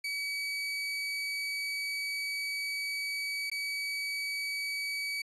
30% pulse tone with dropouts, 2276 Hz, C#7, 45 cents sharp, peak -30 dBFS, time 0.04-5.22 s, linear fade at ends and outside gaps 5 ms, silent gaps 3.5-3.515 s, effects resampled to 24000 Hz

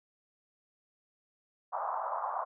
pink band-pass noise, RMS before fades -35 dBFS, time 1.72-2.45 s, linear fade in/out 20 ms, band 660 to 1200 Hz, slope 48 dB/octave, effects none

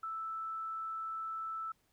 sine tone, 1318.5 Hz, E6, in tune, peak -37 dBFS, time 0.03-1.72 s, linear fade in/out 5 ms, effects pink hiss -74 dBFS RMS until 1.92 s

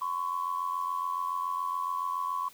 sine tone pair together, 1022.9 / 1110 Hz, C6 / C#6, -39 / +2 cents, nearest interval minor second, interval 141 cents, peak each -32 / -31 dBFS, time 0.01-2.49 s, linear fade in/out 10 ms, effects tanh soft clip ceiling -21 dBFS + white hiss -55 dBFS RMS until 2.53 s

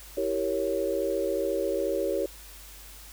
sine chord, E diminished seventh, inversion none, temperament equal, 329.6 / 392 / 466.2 / 554.4 Hz, E4 / G4 / Bb4 / Db5, 0 / 0 / 0 / 0 cents, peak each -33 / -30 / -32 / -29 dBFS, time 0.17-2.26 s, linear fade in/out 5 ms, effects added 50 Hz sine -48 dBFS peak until 3.12 s + white hiss -48 dBFS RMS until 3.12 s

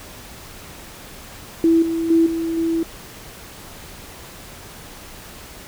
sine tone with level steps, 329.6 Hz, E4, in tune, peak -11 / -19 / -11 / -20 / -17 dBFS, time 1.64-2.83 s, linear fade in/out 2 ms, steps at 1.82 / 2.1 / 2.26 / 2.57 s, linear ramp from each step 5 ms, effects pink hiss -39 dBFS RMS until 5.67 s

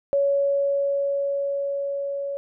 sine tone with level ramp, 560 Hz, C#5, 18 cents sharp, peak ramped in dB -17 to -26 dBFS, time 0.13-2.37 s, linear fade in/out 0 ms, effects none

